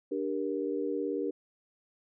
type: chord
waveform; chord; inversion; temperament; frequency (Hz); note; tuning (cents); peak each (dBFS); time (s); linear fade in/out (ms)
sine; G minor; second; just; 294 / 392 / 470.4; D4 / G4 / Bb4; +2 / 0 / +16; -34; 0.11-1.31; 10
effects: none